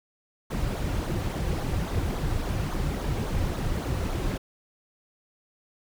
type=noise with flanger; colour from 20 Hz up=brown; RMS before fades=-28 dBFS; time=0.5-4.38 s; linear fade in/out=10 ms; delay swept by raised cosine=0.37 to 4.87 ms; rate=3.6 Hz; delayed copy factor=-0.6; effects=none